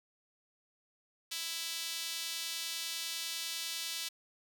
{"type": "tone with high-pass filter", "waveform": "sawtooth", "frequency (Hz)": 330, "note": "E4", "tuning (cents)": 2, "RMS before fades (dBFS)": -39, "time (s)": [1.31, 4.09], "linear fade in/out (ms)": 10, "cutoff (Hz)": 3600, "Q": 1.4, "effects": []}